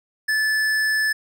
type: tone with tanh clipping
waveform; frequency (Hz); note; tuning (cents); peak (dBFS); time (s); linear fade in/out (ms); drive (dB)
triangle; 1740; A6; -20; -20; 0.28-1.13; 10; 18
effects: none